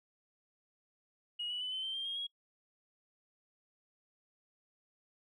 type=tone with pitch steps; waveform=sine; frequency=2893 / 2949 / 3005 / 3063 / 3122 / 3182 / 3244 / 3306 Hz; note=F#7 / F#7 / F#7 / G7 / G7 / G7 / G#7 / G#7; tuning=-40 / -6 / +26 / -41 / -8 / +25 / -41 / -9 cents; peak=-35 dBFS; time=1.39-2.27 s; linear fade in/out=10 ms; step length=110 ms; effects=noise-tail reverb RT60 0.1 s tail -26 dB re dry + tanh soft clip ceiling -31 dBFS